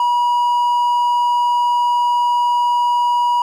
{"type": "tone", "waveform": "triangle", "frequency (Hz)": 966, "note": "B5", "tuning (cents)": -39, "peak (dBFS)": -11, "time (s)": [0, 3.42], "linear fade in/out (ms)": 2, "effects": []}